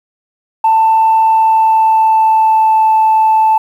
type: tone with pitch glide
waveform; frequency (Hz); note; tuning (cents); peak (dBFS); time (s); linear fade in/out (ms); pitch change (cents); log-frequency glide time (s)
sine; 888 to 877.3; A5 to A5; +16 to -5; -5; 0.64-3.58; 5; -21; 1.22-2.87
effects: tanh soft clip ceiling -3 dBFS + 7-bit